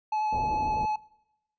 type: tone with vibrato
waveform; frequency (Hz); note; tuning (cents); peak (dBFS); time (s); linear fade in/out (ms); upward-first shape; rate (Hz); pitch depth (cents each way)
triangle; 857; A5; -46; -23; 0.12-0.96; 5; sine; 11; 13
type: low-pass noise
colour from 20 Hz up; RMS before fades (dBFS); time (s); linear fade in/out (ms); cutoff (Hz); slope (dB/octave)
pink; -36; 0.32-0.86; 10; 910; 48
effects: noise-tail reverb RT60 0.9 s tail -24 dB re dry + resampled to 16000 Hz